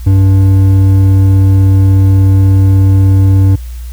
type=tone with hard clipping; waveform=triangle; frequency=96.5 Hz; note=G2; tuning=27 cents flat; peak=-5 dBFS; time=0.06-3.56 s; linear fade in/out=10 ms; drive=10 dB; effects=added 60 Hz sine -20 dBFS peak until 3.92 s + white hiss -40 dBFS RMS until 3.92 s